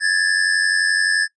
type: tone pair together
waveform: square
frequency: 1668.4 / 1760 Hz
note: G#6 / A6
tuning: +7 / 0 cents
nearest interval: minor second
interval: 93 cents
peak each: -19 dBFS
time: 0-1.28 s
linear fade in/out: 50 ms
effects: noise-tail reverb RT60 0.1 s tail -21 dB re dry + resampled to 22050 Hz